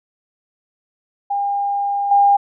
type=tone with level steps; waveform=sine; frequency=805 Hz; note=G5; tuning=46 cents sharp; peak=-17 / -9 dBFS; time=1.3-2.37 s; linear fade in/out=10 ms; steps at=2.11 s; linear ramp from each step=5 ms; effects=none